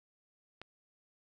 click, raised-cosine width 0.3 ms, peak -29 dBFS, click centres 0.616 s, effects none

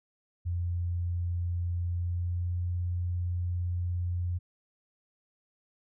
sine tone with pitch glide, 87.2 to 88.26 Hz, F2 to F2, -2 to +19 cents, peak -28 dBFS, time 0.45-4.39 s, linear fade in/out 20 ms, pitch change +21 cents, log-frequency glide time 1.93-2.58 s, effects none

